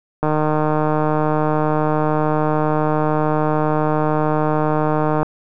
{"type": "click train", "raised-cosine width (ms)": 1, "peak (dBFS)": -5, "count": 766, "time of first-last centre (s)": [0.23, 5.23], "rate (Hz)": 153, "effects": []}